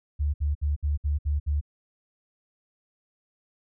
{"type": "tone bursts", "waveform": "sine", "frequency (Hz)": 73.3, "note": "D2", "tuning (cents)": -3, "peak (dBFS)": -22, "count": 7, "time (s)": [0.19, 1.612], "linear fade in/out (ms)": 20, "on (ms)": 150, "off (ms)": 62, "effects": []}